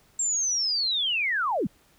sine linear sweep, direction down, 7520 to 138.59 Hz, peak -23 dBFS, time 0.19-1.67 s, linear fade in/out 5 ms, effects pink hiss -61 dBFS RMS until 1.98 s

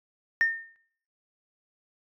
sine tone with exponential decay, 1820 Hz, A#6, 42 cents flat, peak -16 dBFS, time 0.41-0.76 s, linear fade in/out 0 ms, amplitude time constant 75 ms, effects noise-tail reverb RT60 0.7 s tail -24 dB re dry + tanh soft clip ceiling -15 dBFS

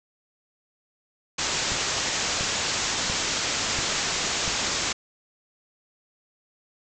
white low-pass noise, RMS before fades -27 dBFS, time 1.38-4.93 s, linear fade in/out 10 ms, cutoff 7500 Hz, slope 96 dB/octave
click train, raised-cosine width 5 ms, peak -21 dBFS, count 5, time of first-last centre 1.72-4.479 s, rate 1.45 Hz
effects none

